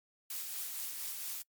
blue noise with tremolo, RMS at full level -39 dBFS, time 0.3-1.42 s, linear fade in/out 2 ms, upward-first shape sine, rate 4.3 Hz, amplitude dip 30%, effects noise-tail reverb RT60 0.1 s tail -25 dB re dry + MP3 96 kbps

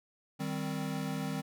square chord, C minor, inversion first, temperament equal, 155.56 / 196 / 261.6 Hz, Eb3 / G3 / C4, 0 / 0 / 0 cents, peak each -38 / -39 / -39 dBFS, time 0.39-1.42 s, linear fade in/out 20 ms, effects none

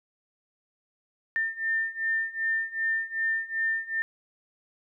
sine beating tone pair, 1800 / 1802.6 Hz, A6 / A6, +39 / +41 cents, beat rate 2.6 Hz, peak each -30 / -28 dBFS, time 1.36-4.02 s, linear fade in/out 0 ms, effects none

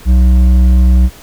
sine tone with hard clipping, 62.5 Hz, B1, 21 cents sharp, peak -6 dBFS, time 0.05-1.1 s, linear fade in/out 50 ms, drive 7 dB, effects pink hiss -37 dBFS RMS until 1.22 s

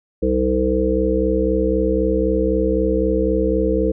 harmonic tone, 63.9 Hz, C2, 40 cents flat, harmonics 1 / 3 / 5 / 7 / 8, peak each -22 / -24 / -21 / -20 / -22 dBFS, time 0.22-3.92 s, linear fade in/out 10 ms, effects none

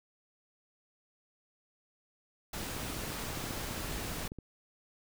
pink noise, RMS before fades -39 dBFS, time 2.53-4.28 s, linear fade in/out 5 ms
click train, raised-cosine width 3 ms, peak -30 dBFS, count 27, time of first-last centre 2.63-4.387 s, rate 14.8 Hz
effects none

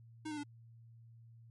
square tone with pitch steps, 310.6 / 300.4 / 290.5 Hz, D#4 / D4 / D4, -3 / +39 / -19 cents, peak -40 dBFS, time 0.25-0.436 s, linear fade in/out 10 ms, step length 62 ms, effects added 115 Hz sine -55 dBFS peak until 1.5 s + MP3 48 kbps

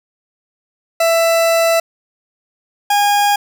40% pulse tone pair in turn, 664 / 817.9 Hz, E5 / G#5, +12 / -27 cents, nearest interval major third, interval 361 cents, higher second, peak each -10 dBFS, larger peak neither, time 1-1.8 / 2.9-3.36 s, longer first, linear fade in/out 5 ms, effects none

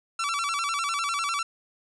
sawtooth tone with vibrato, 1244.5 Hz, D#6, in tune, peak -22 dBFS, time 0.19-1.43 s, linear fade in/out 5 ms, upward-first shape square, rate 10 Hz, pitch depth 140 cents each way, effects resampled to 22050 Hz + 10-bit

